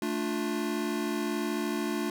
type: chord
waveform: square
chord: D minor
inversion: second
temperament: just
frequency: 220.2 / 293.7 / 352.4 Hz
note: A3 / D4 / F4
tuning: +2 / 0 / +16 cents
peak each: -34 dBFS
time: 0.02-2.1 s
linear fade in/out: 2 ms
effects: none